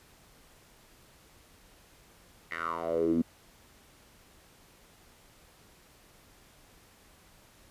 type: tone with band-pass filter sweep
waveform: 10% pulse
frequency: 83.3 Hz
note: E2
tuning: 19 cents sharp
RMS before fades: -30 dBFS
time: 2.51-3.22 s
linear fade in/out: 5 ms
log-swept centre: 2000 to 230 Hz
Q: 6.5
effects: pink hiss -59 dBFS RMS until 7.7 s + resampled to 32000 Hz